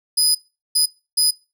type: tone bursts at uneven times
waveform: 25% pulse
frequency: 4989 Hz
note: D#8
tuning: 4 cents sharp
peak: -9 dBFS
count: 3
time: 0.17-0.35 / 0.75-0.86 / 1.17-1.31 s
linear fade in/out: 10 ms
effects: noise-tail reverb RT60 0.3 s tail -23 dB re dry